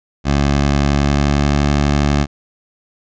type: tone with pitch glide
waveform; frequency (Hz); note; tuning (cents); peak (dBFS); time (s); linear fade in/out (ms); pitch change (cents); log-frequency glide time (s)
15% pulse; 70.8 to 72.16; C#2 to D2; +37 to -30; -6; 0.24-2.27; 50; +33; 0.79-1.65
effects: resampled to 16000 Hz